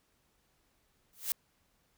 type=noise with exponential growth; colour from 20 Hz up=blue; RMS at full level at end=-28 dBFS; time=1.13-1.32 s; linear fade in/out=1 ms; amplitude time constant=41 ms; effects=pink hiss -73 dBFS RMS until 1.97 s